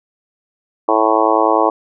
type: harmonic tone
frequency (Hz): 110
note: A2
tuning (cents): 0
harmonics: 3 / 4 / 5 / 6 / 7 / 8 / 9 / 10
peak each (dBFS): -19 / -19 / -19 / -19 / -19 / -19 / -19 / -19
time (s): 0.88-1.7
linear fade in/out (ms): 5
effects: none